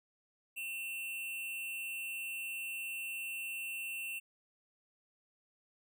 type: tone with amplitude modulation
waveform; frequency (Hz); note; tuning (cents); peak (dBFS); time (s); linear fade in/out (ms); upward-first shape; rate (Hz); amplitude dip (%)
square; 2700; E7; +41; -37; 0.56-4.2; 20; sine; 217; 45
effects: none